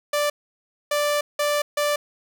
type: tone bursts at uneven times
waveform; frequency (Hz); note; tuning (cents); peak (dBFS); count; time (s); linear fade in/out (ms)
sawtooth; 587.3; D5; 0; -16; 4; 0.13-0.3 / 0.91-1.21 / 1.39-1.62 / 1.77-1.96; 5
effects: none